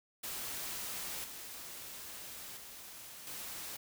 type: noise with level steps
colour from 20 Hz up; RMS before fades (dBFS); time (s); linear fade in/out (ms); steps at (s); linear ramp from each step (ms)
white; -41 / -47 / -50 / -44; 0.23-3.77; 10; 1.24 / 2.57 / 3.27; 2
effects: none